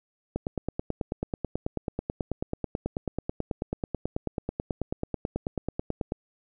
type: click train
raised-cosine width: 2 ms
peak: -15 dBFS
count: 54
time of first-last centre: 0.36-6.121 s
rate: 9.2 Hz
effects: none